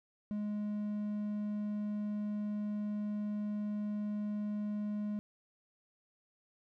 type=tone; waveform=triangle; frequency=208.7 Hz; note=G#3; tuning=9 cents sharp; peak=-32 dBFS; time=0.31-5.19 s; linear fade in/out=0 ms; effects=none